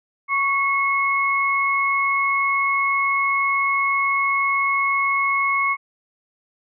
sine tone pair together, 1113 / 2179 Hz, C#6 / C#7, +7 / -30 cents, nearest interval octave, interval 1163 cents, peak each -20 dBFS, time 0.28-5.77 s, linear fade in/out 50 ms, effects none

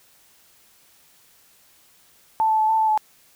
sine tone with pitch steps, 882 / 874 / 868 / 886 / 877 / 861 Hz, A5 / A5 / A5 / A5 / A5 / A5, +4 / -12 / -24 / +12 / -6 / -38 cents, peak -16 dBFS, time 2.4-2.976 s, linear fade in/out 0 ms, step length 96 ms, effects white hiss -56 dBFS RMS until 3.35 s

